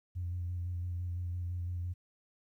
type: tone with vibrato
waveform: sine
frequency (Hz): 88.2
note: F2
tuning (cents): +18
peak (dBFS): -33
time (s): 0.15-1.94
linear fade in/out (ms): 20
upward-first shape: square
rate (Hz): 5.9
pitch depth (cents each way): 20
effects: tanh soft clip ceiling -29 dBFS + 12-bit